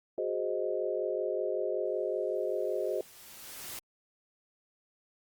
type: chord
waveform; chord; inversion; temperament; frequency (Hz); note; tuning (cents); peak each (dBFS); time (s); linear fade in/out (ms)
sine; Ab dominant seventh; third; equal; 370 / 415.3 / 523.3 / 622.3; Gb4 / Ab4 / C5 / Eb5; 0 / 0 / 0 / 0; -35; 0.18-3.01; 2
type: noise with exponential growth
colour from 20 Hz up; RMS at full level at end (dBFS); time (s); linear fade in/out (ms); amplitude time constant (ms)
white; -40; 1.85-3.79; 2; 420
effects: Opus 32 kbps